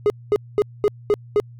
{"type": "tone bursts", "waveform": "triangle", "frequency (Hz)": 415.3, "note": "G#4", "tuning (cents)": 0, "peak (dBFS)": -11, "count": 6, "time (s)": [0.06, 1.4], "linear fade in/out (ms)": 0, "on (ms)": 40, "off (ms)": 220, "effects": ["added 119 Hz sine -39 dBFS peak until 1.59 s", "AAC 64 kbps"]}